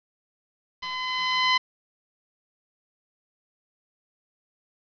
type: tone with level ramp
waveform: 15% pulse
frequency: 1018 Hz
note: C6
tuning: 48 cents flat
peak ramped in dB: -25 to -11 dBFS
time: 0.82-1.58 s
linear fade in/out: 10 ms
effects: resampled to 11025 Hz + 7-bit